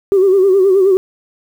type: tone with vibrato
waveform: sine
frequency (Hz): 384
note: G4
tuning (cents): -36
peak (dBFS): -6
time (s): 0.12-0.97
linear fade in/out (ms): 0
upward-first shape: sine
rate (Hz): 9.5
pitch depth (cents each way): 78
effects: tanh soft clip ceiling -3 dBFS + 7-bit